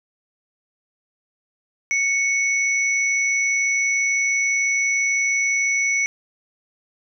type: tone pair together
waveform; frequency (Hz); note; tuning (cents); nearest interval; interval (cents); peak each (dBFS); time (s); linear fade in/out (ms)
sine; 2217 / 5911; C#7 / F#8; 0 / -3; octave + perfect fourth; 1697; -18 / -26; 1.91-6.06; 0
effects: none